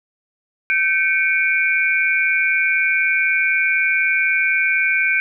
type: tone cluster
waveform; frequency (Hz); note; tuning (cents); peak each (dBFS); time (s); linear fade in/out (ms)
sine; 1543 / 2234 / 2394; G6 / C#7 / D7; -28 / +13 / +33; -19; 0.7-5.2; 0
effects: none